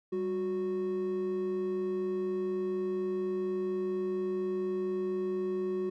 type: tone pair together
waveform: triangle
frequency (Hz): 195 / 367.9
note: G3 / F#4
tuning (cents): -9 / -10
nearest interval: major seventh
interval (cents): 1099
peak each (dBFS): -35 / -28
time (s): 0.12-5.9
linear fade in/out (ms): 10
effects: tanh soft clip ceiling -21 dBFS